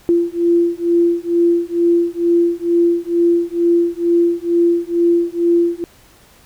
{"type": "beating tone pair", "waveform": "sine", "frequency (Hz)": [341.5, 343.7], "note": ["F4", "F4"], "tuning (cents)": [-39, -28], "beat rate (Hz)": 2.2, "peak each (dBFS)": -15, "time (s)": [0.09, 5.84], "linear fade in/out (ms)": 0, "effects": ["pink hiss -48 dBFS RMS until 6.45 s"]}